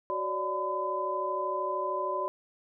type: tone cluster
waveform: sine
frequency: 373.5 / 563 / 596 / 1011 Hz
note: F#4 / C#5 / D5 / B5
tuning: +16 / +27 / +25 / +40 cents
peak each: -36 / -37 / -35 / -31 dBFS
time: 0.1-2.28 s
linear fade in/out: 0 ms
effects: none